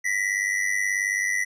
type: ring-modulated tone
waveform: square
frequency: 1967 Hz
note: B6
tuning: 7 cents flat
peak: -20 dBFS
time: 0.04-1.45 s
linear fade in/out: 20 ms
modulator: 49.3 Hz
effects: low-pass 10000 Hz 12 dB/octave